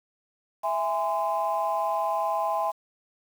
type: chord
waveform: sine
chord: E augmented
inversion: none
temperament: just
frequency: 659.3 / 824.1 / 1030.1 Hz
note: E5 / G#5 / B#5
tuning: 0 / -14 / -27 cents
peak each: -28 / -27 / -28 dBFS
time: 0.63-2.72 s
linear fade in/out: 20 ms
effects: tanh soft clip ceiling -16 dBFS + 8-bit